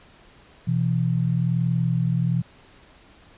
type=tone pair together; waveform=sine; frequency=125.7 / 166.87 Hz; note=B2 / E3; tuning=+31 / +21 cents; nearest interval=perfect fourth; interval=490 cents; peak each=-22 dBFS; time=0.67-2.42 s; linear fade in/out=10 ms; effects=pink hiss -52 dBFS RMS until 3.37 s + resampled to 8000 Hz